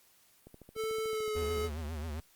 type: click train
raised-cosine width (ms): 2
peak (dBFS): -37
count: 17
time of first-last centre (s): 0.47-1.646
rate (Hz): 13.6
type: tone with pitch glide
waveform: square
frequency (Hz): 440 to 426.7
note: A4 to G#4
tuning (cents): 0 to +47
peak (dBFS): -33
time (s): 0.75-1.7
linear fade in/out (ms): 50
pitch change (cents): -53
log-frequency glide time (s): 1.07-1.35
type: tone with vibrato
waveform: square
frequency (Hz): 77.7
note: D#2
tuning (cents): -2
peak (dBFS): -37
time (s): 1.36-2.2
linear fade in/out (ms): 0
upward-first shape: triangle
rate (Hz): 7.5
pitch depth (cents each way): 140
effects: white hiss -65 dBFS RMS until 2.35 s + Opus 48 kbps